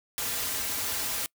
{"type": "noise with comb filter", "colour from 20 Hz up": "white", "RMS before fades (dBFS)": -31, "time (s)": [0.18, 1.26], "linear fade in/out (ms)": 0, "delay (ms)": 5.4, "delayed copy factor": -0.75, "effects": ["noise-tail reverb RT60 0.1 s tail -25 dB re dry"]}